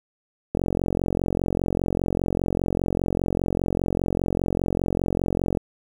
click train, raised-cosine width 2 ms, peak -9 dBFS, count 227, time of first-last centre 0.55-5.572 s, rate 45 Hz, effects 7-bit

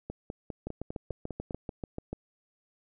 two click trains, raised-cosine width 2 ms, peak -23 / -22 dBFS, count 8 / 11, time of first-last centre 0.1-1.508 / 0.67-2.13 s, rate 4.97 / 6.85 Hz, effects none

